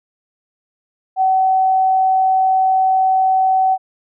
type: tone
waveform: sine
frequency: 758 Hz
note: F#5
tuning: 42 cents sharp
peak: -11 dBFS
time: 1.16-3.78 s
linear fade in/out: 50 ms
effects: none